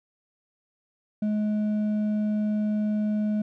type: tone with hard clipping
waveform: sine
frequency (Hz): 211.4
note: G#3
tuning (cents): +31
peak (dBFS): -24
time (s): 1.22-3.42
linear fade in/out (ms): 5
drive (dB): 4
effects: none